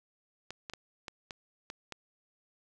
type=clicks; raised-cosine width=0.2 ms; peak=-23 dBFS; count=7; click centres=0.506 / 0.698 / 0.736 / 1.082 / 1.308 / 1.701 / 1.923 s; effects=none